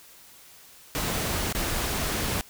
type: noise with dropouts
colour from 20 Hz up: pink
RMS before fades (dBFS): -28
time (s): 0.95-2.41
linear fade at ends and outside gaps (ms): 0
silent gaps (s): 1.525-1.549
effects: white hiss -51 dBFS RMS until 2.49 s